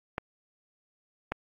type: clicks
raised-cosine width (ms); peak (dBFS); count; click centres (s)
0.5; -15; 2; 0.181 / 1.32
effects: AAC 32 kbps